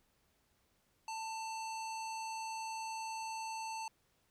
square tone with low-pass filter, 890 Hz, A5, 20 cents sharp, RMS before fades -42 dBFS, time 1.08-3.88 s, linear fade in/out 2 ms, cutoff 7200 Hz, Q 1.7, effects pink hiss -75 dBFS RMS until 4.3 s

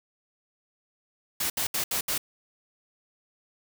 white noise bursts, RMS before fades -28 dBFS, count 5, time 1.4-2.18 s, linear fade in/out 5 ms, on 100 ms, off 70 ms, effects none

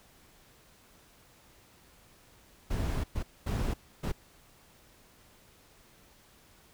brown noise bursts at uneven times, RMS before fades -31 dBFS, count 4, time 2.7-3.04 / 3.15-3.23 / 3.46-3.74 / 4.03-4.12 s, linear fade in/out 10 ms, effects pink hiss -60 dBFS RMS until 6.73 s

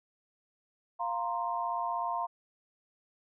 sine chord, F suspended fourth, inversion none, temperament just, 698.5 / 931.3 / 1047.7 Hz, F5 / Bb5 / C6, 0 / -2 / +2 cents, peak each -35 / -34 / -35 dBFS, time 0.99-2.27 s, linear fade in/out 20 ms, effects none

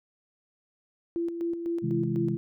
sine tone with tremolo, 338.8 Hz, E4, 48 cents sharp, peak -26 dBFS, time 1.16-2.37 s, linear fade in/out 0 ms, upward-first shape square, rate 4 Hz, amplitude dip 50%
sine chord, C augmented, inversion none, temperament equal with one note detuned, 130.81 / 161.42 / 207.7 Hz, C3 / E3 / G#3, 0 / -36 / 0 cents, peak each -31 dBFS, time 1.82-2.37 s, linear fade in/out 20 ms
effects none

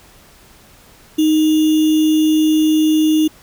sine tone with sample-and-hold, 311.1 Hz, D#4, in tune, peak -10 dBFS, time 1.18-3.28 s, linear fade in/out 10 ms, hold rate 3150 Hz, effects pink hiss -46 dBFS RMS until 3.42 s

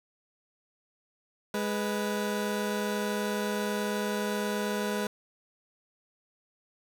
20% pulse tone pair together, 207.7 / 494 Hz, G#3 / B4, 0 / 0 cents, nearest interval octave + minor third, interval 1500 cents, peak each -25 / -29 dBFS, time 1.54-5.07 s, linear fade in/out 2 ms, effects none

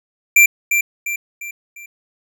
square tone with echo, 2358 Hz, D7, 6 cents sharp, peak -7 dBFS, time 0.36-0.46 s, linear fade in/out 5 ms, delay 350 ms, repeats 4, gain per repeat -7 dB, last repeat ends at 1.86 s, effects none

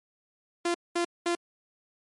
sawtooth tone bursts, 344.9 Hz, F4, 22 cents flat, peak -21 dBFS, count 3, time 0.65-1.352 s, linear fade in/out 5 ms, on 94 ms, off 210 ms, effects MP3 48 kbps

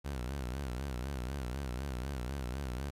sawtooth tone with vibrato, 65.3 Hz, C2, 3 cents flat, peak -32 dBFS, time 0.04-2.91 s, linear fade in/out 20 ms, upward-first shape sine, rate 4 Hz, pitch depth 150 cents each way, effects resampled to 32000 Hz + 10-bit

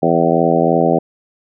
harmonic tone with a mistuned harmonic, 83.1 Hz, E2, 15 cents sharp, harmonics 2 / 3 / 4 / 5 / 6 / 7 / 8 / 9, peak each -19 / -19 / -19 / -19 / -19 / -19 / -19 / -19 dBFS, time 0.02-0.99 s, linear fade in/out 10 ms, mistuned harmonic 9, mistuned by +23 cents, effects none

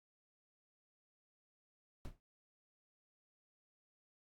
brown noise with exponential decay, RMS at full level -40 dBFS, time 2.05-2.2 s, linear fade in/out 0 ms, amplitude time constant 31 ms, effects AAC 64 kbps

